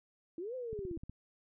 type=linear two-way sweep; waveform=sine; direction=up then down; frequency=319.4 to 523.3 to 319.4 Hz; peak=-38 dBFS; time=0.38-0.97 s; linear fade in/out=2 ms; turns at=0.55 s
type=click train; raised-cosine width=5 ms; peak=-33 dBFS; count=7; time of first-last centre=0.73-1.096 s; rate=16.4 Hz
effects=none